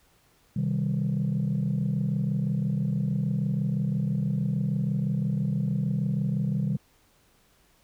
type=chord; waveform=sine; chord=C minor; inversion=none; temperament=just; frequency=130.81 / 156.98 / 196.22 Hz; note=C3 / Eb3 / G3; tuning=0 / +16 / +2 cents; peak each=-27 dBFS; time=0.56-6.77 s; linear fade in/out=5 ms; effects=tanh soft clip ceiling -19 dBFS + pink hiss -63 dBFS RMS until 7.83 s